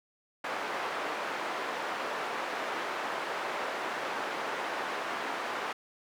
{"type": "band-pass noise", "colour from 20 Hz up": "white", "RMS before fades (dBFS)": -35, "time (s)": [0.44, 5.73], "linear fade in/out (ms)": 5, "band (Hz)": [410, 1400], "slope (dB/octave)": 12, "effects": []}